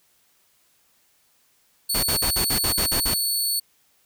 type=tone; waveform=15% pulse; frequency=4435 Hz; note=C#8; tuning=in tune; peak=-15 dBFS; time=1.89-3.6 s; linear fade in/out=10 ms
type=noise bursts; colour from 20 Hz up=pink; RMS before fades=-26 dBFS; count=9; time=1.94-3.144 s; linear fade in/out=10 ms; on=92 ms; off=47 ms
effects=white hiss -63 dBFS RMS until 4.05 s